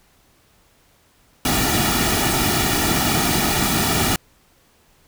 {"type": "noise with comb filter", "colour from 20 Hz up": "pink", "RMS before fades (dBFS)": -19, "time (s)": [1.45, 4.16], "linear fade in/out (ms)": 2, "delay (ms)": 1.9, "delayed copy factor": -0.7, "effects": ["pink hiss -57 dBFS RMS until 5.07 s"]}